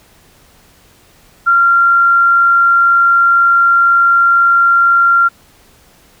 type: tone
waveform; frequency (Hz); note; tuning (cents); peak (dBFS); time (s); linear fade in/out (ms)
sine; 1381; F6; -20; -6; 1.46-5.29; 20
effects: pink hiss -47 dBFS RMS until 6.2 s